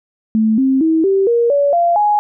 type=tone with pitch steps; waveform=sine; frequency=219.5 / 265.6 / 321.4 / 388.9 / 470.5 / 569.3 / 688.9 / 833.5 Hz; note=A3 / C4 / E4 / G4 / A#4 / C#5 / F5 / G#5; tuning=-4 / +26 / -44 / -14 / +16 / +46 / -24 / +6 cents; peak=-10 dBFS; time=0.35-2.19 s; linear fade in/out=0 ms; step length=230 ms; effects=none